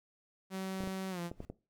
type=tone with pitch glide; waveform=sawtooth; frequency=190 to 172.23 Hz; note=F#3 to F3; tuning=+46 to -24 cents; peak=-33 dBFS; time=0.5-1.31 s; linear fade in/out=50 ms; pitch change=-170 cents; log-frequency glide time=1.1-1.2 s
type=clicks; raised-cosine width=2 ms; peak=-28 dBFS; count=6; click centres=0.806 / 0.837 / 0.874 / 1.315 / 1.404 / 1.5 s
type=noise with exponential growth; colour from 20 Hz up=brown; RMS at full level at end=-45 dBFS; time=1.24-1.45 s; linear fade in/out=0 ms; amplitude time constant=44 ms
effects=noise-tail reverb RT60 0.3 s tail -19 dB re dry